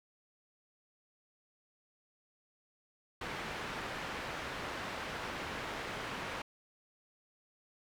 white low-pass noise, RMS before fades -41 dBFS, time 3.21-6.42 s, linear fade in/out 5 ms, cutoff 2000 Hz, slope 12 dB/octave, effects none

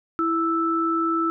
sine tone pair together, 329.6 / 1318.5 Hz, E4 / E6, 0 / 0 cents, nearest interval 2 octaves, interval 2400 cents, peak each -23 / -22 dBFS, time 0.19-1.3 s, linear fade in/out 0 ms, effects none

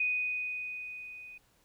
sine tone with level ramp, 2489 Hz, D#7, in tune, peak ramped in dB -26 to -46 dBFS, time 0-1.38 s, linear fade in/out 5 ms, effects pink hiss -68 dBFS RMS until 1.64 s

